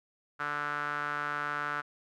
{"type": "tone with band-pass filter", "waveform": "sawtooth", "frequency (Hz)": 146.83, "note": "D3", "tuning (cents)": 0, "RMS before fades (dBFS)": -34, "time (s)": [0.39, 1.82], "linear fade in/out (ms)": 20, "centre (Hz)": 1400, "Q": 5.2, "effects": []}